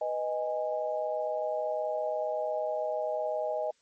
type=chord; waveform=sine; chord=G# minor; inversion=first; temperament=equal with one note detuned; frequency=493.9 / 622.3 / 824.9 Hz; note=B4 / D#5 / G#5; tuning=0 / 0 / -12 cents; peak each=-36 / -30 / -36 dBFS; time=0.01-3.71 s; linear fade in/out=5 ms; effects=white hiss -69 dBFS RMS until 3.81 s + MP3 32 kbps